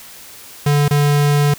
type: tone with dropouts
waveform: square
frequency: 145.3 Hz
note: D3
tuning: 18 cents flat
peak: -12 dBFS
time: 0.66-1.54 s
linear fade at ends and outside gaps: 5 ms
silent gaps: 0.882-0.908 s
effects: white hiss -38 dBFS RMS until 1.58 s